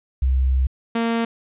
sine / sawtooth tone pair in turn, 65.2 / 230.4 Hz, C2 / A#3, -5 / -20 cents, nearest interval octave + minor seventh, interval 2185 cents, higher second, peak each -15 dBFS, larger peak neither, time 0.22-0.67 / 0.95-1.25 s, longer first, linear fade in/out 5 ms, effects resampled to 8000 Hz + 9-bit

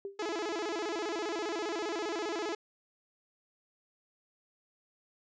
sine tone with exponential decay, 396.4 Hz, G4, 19 cents sharp, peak -33 dBFS, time 0.05-0.23 s, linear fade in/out 1 ms, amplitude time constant 38 ms
sawtooth tone with vibrato, 376.8 Hz, F#4, 32 cents sharp, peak -29 dBFS, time 0.19-2.55 s, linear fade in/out 5 ms, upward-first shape square, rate 15 Hz, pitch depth 210 cents each way
effects resampled to 16000 Hz

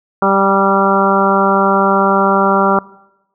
harmonic tone with a mistuned harmonic, 196 Hz, G3, in tune, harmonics 1 / 2 / 3 / 4 / 5 / 6 / 7, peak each -17 / -17 / -17 / -17 / -17 / -17 / -17 dBFS, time 0.22-2.79 s, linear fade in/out 2 ms, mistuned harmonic 5, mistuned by -20 cents, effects noise-tail reverb RT60 0.9 s tail -22 dB re dry

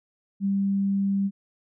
sine tone, 197.2 Hz, G3, 11 cents sharp, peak -21 dBFS, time 0.4-1.31 s, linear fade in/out 50 ms, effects none

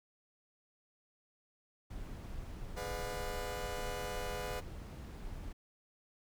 brown noise, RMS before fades -44 dBFS, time 1.9-5.53 s, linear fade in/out 10 ms
sawtooth chord, G# diminished seventh, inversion none, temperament just, 415.3 / 498.4 / 598 / 717.6 Hz, G#4 / B4 / D5 / F5, 0 / +16 / +31 / +47 cents, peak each -42 / -39 / -43 / -42 dBFS, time 2.76-4.61 s, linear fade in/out 20 ms
effects none

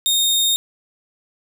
sawtooth tone, 3689 Hz, A#7, 19 cents flat, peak -12 dBFS, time 0.06-0.56 s, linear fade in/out 0 ms, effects none

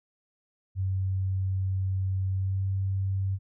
sine tone with pitch glide, 95 to 96.44 Hz, F#2 to G2, +46 to -28 cents, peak -25 dBFS, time 0.75-3.39 s, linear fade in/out 50 ms, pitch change +26 cents, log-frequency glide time 2.32-2.64 s, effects none

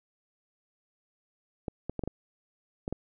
clicks, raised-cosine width 2 ms, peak -19 dBFS, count 7, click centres 1.682 / 1.896 / 1.993 / 2.037 / 2.076 / 2.879 / 2.926 s, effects none

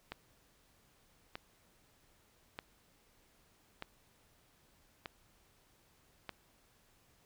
click train, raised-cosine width 0.3 ms, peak -25 dBFS, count 6, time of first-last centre 0.12-6.293 s, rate 0.81 Hz, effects pink hiss -69 dBFS RMS until 7.25 s

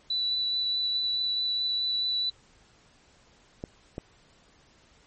sine tone with vibrato, 3962 Hz, B7, 5 cents sharp, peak -25 dBFS, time 0.1-2.3 s, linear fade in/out 5 ms, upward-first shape triangle, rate 4.7 Hz, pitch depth 11 cents each way
clicks, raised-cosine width 2 ms, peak -20 dBFS, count 2, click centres 3.639 / 3.981 s
effects pink hiss -60 dBFS RMS until 5.06 s + MP3 32 kbps

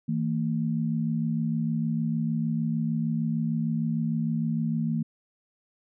sine tone pair together, 160.73 / 227.3 Hz, E3 / A#3, -43 / -43 cents, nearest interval tritone, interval 600 cents, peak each -27 dBFS, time 0.08-5.03 s, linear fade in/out 10 ms, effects none

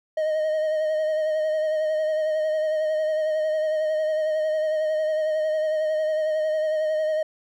triangle tone with vibrato, 622 Hz, D#5, 1 cent flat, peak -19 dBFS, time 0.17-7.23 s, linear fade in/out 5 ms, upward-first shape sine, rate 11 Hz, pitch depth 28 cents each way, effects none

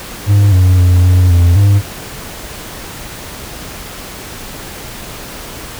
triangle tone with pitch steps, 101.4 / 91.9 / 89.8 / 91 / 86.8 / 100.4 Hz, G#2 / F#2 / F2 / F#2 / F2 / G2, -41 / -11 / +49 / -28 / -10 / +42 cents, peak -3 dBFS, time 0.26-1.82 s, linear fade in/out 50 ms, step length 260 ms, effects pink hiss -28 dBFS RMS until 5.79 s

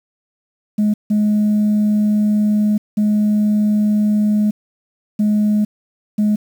sine tone bursts at uneven times, 210.4 Hz, G#3, 23 cents sharp, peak -10 dBFS, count 5, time 0.78-0.94 / 1.1-2.78 / 2.97-4.51 / 5.19-5.65 / 6.18-6.36 s, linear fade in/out 10 ms, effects tanh soft clip ceiling -10 dBFS + 7-bit

